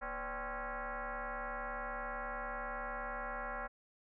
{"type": "tone with frequency modulation", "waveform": "sine", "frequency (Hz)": 305.6, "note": "D#4", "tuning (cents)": -31, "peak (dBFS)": -38, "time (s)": [0.01, 3.68], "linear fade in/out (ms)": 20, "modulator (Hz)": 271, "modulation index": 5.6, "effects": []}